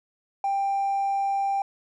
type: tone with hard clipping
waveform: triangle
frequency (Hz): 790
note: G5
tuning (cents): +13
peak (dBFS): -22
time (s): 0.44-1.62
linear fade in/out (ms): 2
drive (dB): 2
effects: none